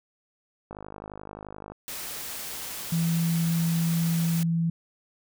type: click train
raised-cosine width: 1 ms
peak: -25 dBFS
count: 53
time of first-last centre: 0.71-1.72 s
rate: 51.5 Hz
type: noise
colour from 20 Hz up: white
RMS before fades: -36 dBFS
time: 1.88-4.43 s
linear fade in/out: 0 ms
type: tone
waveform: sine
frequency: 166.5 Hz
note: E3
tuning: 18 cents sharp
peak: -22 dBFS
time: 2.92-4.7 s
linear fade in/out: 5 ms
effects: none